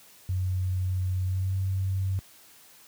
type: tone with pitch glide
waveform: sine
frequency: 92.5 to 95.38 Hz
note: F#2 to G2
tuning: 0 to -47 cents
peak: -24 dBFS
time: 0.29-2.19 s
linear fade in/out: 0 ms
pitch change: +53 cents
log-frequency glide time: 1.22-1.55 s
effects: white hiss -54 dBFS RMS until 2.87 s + high-pass 60 Hz 12 dB/octave